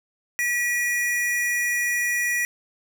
square tone pair together, 1935.8 / 2439 Hz, B6 / D#7, -35 / -35 cents, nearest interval major third, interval 400 cents, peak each -23 / -29 dBFS, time 0.39-2.45 s, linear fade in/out 0 ms, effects none

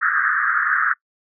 white band-pass noise, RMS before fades -19 dBFS, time 0.01-0.94 s, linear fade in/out 20 ms, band 1200 to 1800 Hz, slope 96 dB/octave, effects noise-tail reverb RT60 0.1 s tail -24 dB re dry

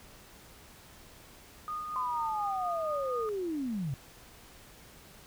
sine tone with tremolo, 1229 Hz, D#6, 22 cents flat, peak -33 dBFS, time 1.68-3.29 s, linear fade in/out 0 ms, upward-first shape sine, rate 4.2 Hz, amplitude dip 35%
sine linear sweep, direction down, 1038 to 124.2 Hz, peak -31 dBFS, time 1.96-3.94 s, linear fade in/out 0 ms
effects pink hiss -54 dBFS RMS until 5.26 s

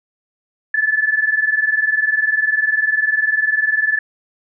sine tone pair together, 1722 / 1742 Hz, A6 / A6, -38 / -18 cents, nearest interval unison, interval 20 cents, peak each -18 / -16 dBFS, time 0.74-3.99 s, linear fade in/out 5 ms, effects none

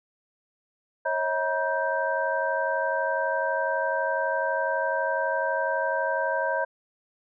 sine tone cluster, 546 / 638 / 956 / 1564 Hz, C#5 / D#5 / A#5 / G6, -26 / +43 / +43 / -4 cents, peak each -29 dBFS, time 1.05-6.65 s, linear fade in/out 10 ms, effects none

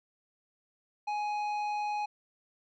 sine tone with tanh clipping, 835 Hz, G#5, 9 cents sharp, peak -32 dBFS, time 1.07-2.06 s, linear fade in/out 10 ms, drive 10 dB, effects none

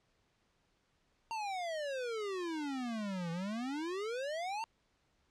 square exponential two-way sweep, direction down then up, 924 to 164 to 924 Hz, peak -37 dBFS, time 1.31-4.64 s, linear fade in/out 0 ms, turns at 3.31 s, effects pink hiss -75 dBFS RMS until 5.3 s + low-pass 6000 Hz 12 dB/octave

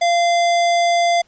square tone, 690 Hz, F5, 21 cents flat, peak -14 dBFS, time 0.01-1.22 s, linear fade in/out 10 ms, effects pink hiss -58 dBFS RMS until 1.27 s + resampled to 16000 Hz

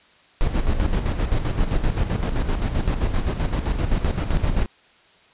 brown noise with tremolo, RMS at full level -19 dBFS, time 0.41-4.66 s, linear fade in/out 0 ms, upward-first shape square, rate 7.7 Hz, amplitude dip 55%, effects white hiss -54 dBFS RMS until 5.33 s + resampled to 8000 Hz

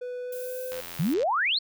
triangle tone with pitch glide, 495.3 to 510.4 Hz, B4 to C5, +5 to -43 cents, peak -30 dBFS, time 0.01-0.81 s, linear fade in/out 10 ms, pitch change +52 cents, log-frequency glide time 0.23-0.63 s
violet noise, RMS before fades -42 dBFS, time 0.32-1.14 s, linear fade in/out 5 ms
click train, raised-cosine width 0.2 ms, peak -22 dBFS, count 45, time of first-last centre 0.72-1.23 s, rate 86.2 Hz
sine exponential sweep, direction up, 140 to 4555 Hz, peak -22 dBFS, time 0.99-1.59 s, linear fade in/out 10 ms
effects none

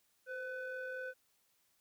triangle ring-modulated tone, 493.9 Hz, B4, in tune, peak -35 dBFS, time 0.26-1.14 s, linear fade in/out 50 ms, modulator 1010 Hz, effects white hiss -75 dBFS RMS until 1.8 s

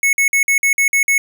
square tone bursts, 2200 Hz, C#7, 14 cents flat, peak -12 dBFS, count 8, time 0.03-1.18 s, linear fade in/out 2 ms, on 100 ms, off 50 ms, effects none

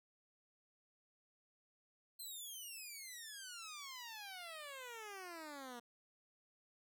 10% pulse exponential sweep, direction down, 4186 to 233.9 Hz, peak -40 dBFS, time 2.19-5.8 s, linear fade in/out 10 ms, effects none

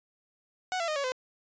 sawtooth tone with pitch steps, 740 / 674.7 / 615.1 / 560.8 / 511.3 Hz, F#5 / E5 / D#5 / C#5 / C5, 0 / +40 / -20 / +20 / -40 cents, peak -25 dBFS, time 0.72-1.12 s, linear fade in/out 0 ms, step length 80 ms, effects resampled to 16000 Hz

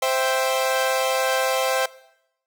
sawtooth chord, C major, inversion none, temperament equal, 523.3 / 659.3 / 784 Hz, C5 / E5 / G5, 0 / 0 / 0 cents, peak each -18 / -22 / -22 dBFS, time 0.02-1.86 s, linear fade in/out 5 ms, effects noise-tail reverb RT60 0.8 s tail -20 dB re dry

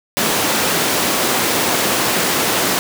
pink high-pass noise, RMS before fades -17 dBFS, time 0.17-2.79 s, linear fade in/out 0 ms, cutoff 230 Hz, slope 12 dB/octave, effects none

